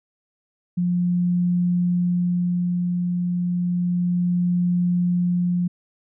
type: tone with tremolo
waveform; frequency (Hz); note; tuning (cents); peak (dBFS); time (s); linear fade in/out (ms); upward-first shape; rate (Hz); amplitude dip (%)
sine; 176.9; F3; +23; -17; 0.77-5.68; 10; sine; 0.31; 30
effects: none